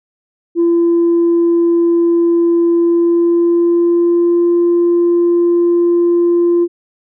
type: tone with pitch glide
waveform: sine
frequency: 340 to 345.5 Hz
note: F4 to F4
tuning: -46 to -19 cents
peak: -7 dBFS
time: 0.55-6.68 s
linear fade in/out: 50 ms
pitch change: +27 cents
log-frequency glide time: 2.72-4.5 s
effects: tanh soft clip ceiling -6 dBFS